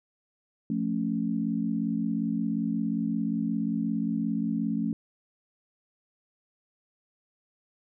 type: chord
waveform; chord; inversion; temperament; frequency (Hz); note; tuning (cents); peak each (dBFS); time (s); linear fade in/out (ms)
sine; F augmented; none; equal; 174.61 / 220 / 277.2; F3 / A3 / C#4; 0 / 0 / 0; -32 / -28 / -31; 0.7-4.93; 2
effects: none